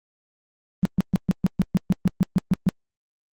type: tone bursts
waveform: sine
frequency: 185 Hz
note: F#3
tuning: in tune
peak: -14 dBFS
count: 13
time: 0.83-2.689 s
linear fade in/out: 0 ms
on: 23 ms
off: 130 ms
effects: Opus 24 kbps